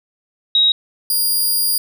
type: tone pair in turn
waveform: sine / 10% pulse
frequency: 3806 / 4827 Hz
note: A#7 / D8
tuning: +35 / +47 cents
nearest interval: major third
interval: 412 cents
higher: second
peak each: -10 / -8 dBFS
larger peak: second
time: 0.55-0.72 / 1.1-1.78 s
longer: second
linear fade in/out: 2 ms
effects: none